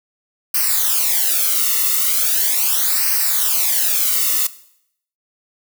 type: noise with flanger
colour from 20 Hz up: blue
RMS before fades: -17 dBFS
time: 0.54-4.47 s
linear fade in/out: 5 ms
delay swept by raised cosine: 0.28 to 1.26 ms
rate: 0.39 Hz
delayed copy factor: -0.9
effects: noise-tail reverb RT60 0.7 s tail -17 dB re dry